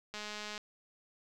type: click train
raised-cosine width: 0.2 ms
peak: -25 dBFS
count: 93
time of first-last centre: 0.14-0.578 s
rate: 210 Hz
effects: none